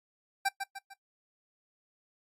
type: tone with echo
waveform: 25% pulse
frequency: 784 Hz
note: G5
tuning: in tune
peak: -22 dBFS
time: 0.45-0.49 s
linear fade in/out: 10 ms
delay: 150 ms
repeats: 3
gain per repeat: -7 dB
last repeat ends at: 0.94 s
effects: noise-tail reverb RT60 0.1 s tail -18 dB re dry + AAC 48 kbps